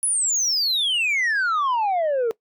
sine exponential sweep, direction down, 10548 to 440 Hz, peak -16 dBFS, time 0.03-2.31 s, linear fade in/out 0 ms, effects noise-tail reverb RT60 0.1 s tail -22 dB re dry + tanh soft clip ceiling -18 dBFS

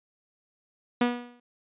sawtooth tone with exponential decay, 242.7 Hz, B3, 30 cents flat, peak -15 dBFS, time 1.01-1.4 s, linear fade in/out 5 ms, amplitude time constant 84 ms, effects resampled to 8000 Hz

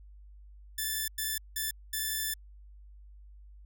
5% pulse tone bursts at uneven times, 1754 Hz, A6, 6 cents flat, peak -20 dBFS, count 4, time 0.78-1.08 / 1.18-1.38 / 1.56-1.71 / 1.93-2.34 s, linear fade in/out 5 ms, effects added 50 Hz sine -49 dBFS peak until 3.65 s

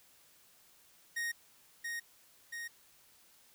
45% pulse tone with echo, 1864.7 Hz, A#6, in tune, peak -34 dBFS, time 1.16-1.32 s, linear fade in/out 10 ms, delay 680 ms, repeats 2, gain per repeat -3 dB, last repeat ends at 2.68 s, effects white hiss -64 dBFS RMS until 3.54 s

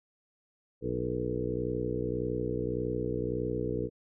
harmonic tone with a mistuned harmonic, 61.74 Hz, B1, in tune, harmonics 1 / 2 / 3 / 4 / 5 / 6 / 7 / 8, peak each -41 / -37 / -40 / -41 / -37 / -39 / -35 / -37 dBFS, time 0.81-3.9 s, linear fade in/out 50 ms, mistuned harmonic 8, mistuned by -38 cents, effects none

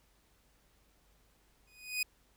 sawtooth tone with exponential growth, 2489 Hz, D#7, in tune, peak -25 dBFS, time 1.67-2.03 s, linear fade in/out 5 ms, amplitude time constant 78 ms, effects added 50 Hz sine -70 dBFS peak until 2.36 s + pink hiss -70 dBFS RMS until 2.36 s

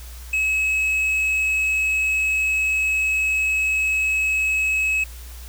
sine tone with hard clipping, 2571 Hz, E7, 44 cents flat, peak -19 dBFS, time 0.33-5.04 s, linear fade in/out 5 ms, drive 3 dB, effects added 60 Hz sine -35 dBFS peak until 5.48 s + white hiss -44 dBFS RMS until 5.48 s

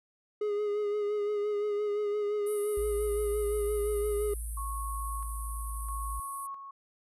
triangle tone with vibrato, 415.3 Hz, G#4, in tune, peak -26 dBFS, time 0.41-4.34 s, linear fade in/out 5 ms, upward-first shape sine, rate 5.8 Hz, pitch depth 28 cents each way
pink band-pass noise, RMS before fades -46 dBFS, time 2.46-6.47 s, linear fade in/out 10 ms, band 8800 to 12000 Hz, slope 96 dB/octave
sine tone, 55.6 Hz, A1, 19 cents sharp, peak -34 dBFS, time 2.77-6.2 s, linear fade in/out 5 ms
sine tone with tremolo, 1100 Hz, C#6, 14 cents flat, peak -36 dBFS, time 4.57-6.71 s, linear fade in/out 5 ms, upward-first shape square, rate 0.76 Hz, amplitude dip 50%
effects none

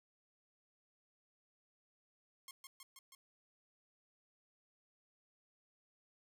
5% pulse tone with echo, 1074 Hz, C6, 45 cents sharp, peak -37 dBFS, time 2.48-2.51 s, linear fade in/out 2 ms, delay 160 ms, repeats 4, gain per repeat -2 dB, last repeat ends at 3.15 s, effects none

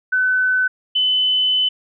sine tone pair in turn, 1510 / 3020 Hz, F#6 / F#7, +35 / +35 cents, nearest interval octave, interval 1200 cents, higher second, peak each -14 dBFS, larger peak neither, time 0.12-0.68 / 0.95-1.69 s, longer second, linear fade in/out 10 ms, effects none

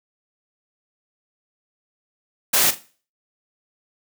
white noise with echo, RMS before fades -17 dBFS, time 2.53-2.71 s, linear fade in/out 10 ms, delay 41 ms, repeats 2, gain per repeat -14 dB, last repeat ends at 2.792 s, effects noise-tail reverb RT60 0.4 s tail -17 dB re dry + high-pass 150 Hz 12 dB/octave

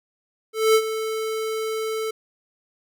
square tone with ADSR envelope, 440 Hz, A4, in tune, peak -13 dBFS, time 0.53-2.11 s, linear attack 220 ms, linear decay 62 ms, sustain -12 dB, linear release 7 ms, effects none

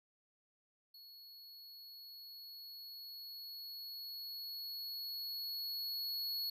square tone with level ramp, 4359 Hz, C#8, 30 cents flat, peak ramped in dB -55 to -37 dBFS, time 0.94-6.5 s, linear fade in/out 5 ms, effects none

